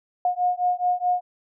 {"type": "beating tone pair", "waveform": "sine", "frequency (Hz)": [717, 721.7], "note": ["F5", "F#5"], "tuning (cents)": [45, -43], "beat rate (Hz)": 4.7, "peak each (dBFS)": -23, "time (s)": [0.25, 1.21], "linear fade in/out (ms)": 2, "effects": []}